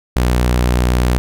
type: tone with vibrato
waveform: sawtooth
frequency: 61.2 Hz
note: B1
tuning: 15 cents flat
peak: -8 dBFS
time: 0.16-1.18 s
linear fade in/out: 0 ms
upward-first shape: sine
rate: 8.2 Hz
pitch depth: 9 cents each way
effects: none